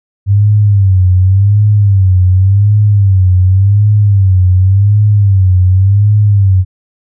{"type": "tone with vibrato", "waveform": "sine", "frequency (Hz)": 98, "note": "G2", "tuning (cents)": 0, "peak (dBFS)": -4, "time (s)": [0.26, 6.65], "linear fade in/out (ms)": 50, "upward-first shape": "sine", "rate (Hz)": 0.89, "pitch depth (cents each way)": 120, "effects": []}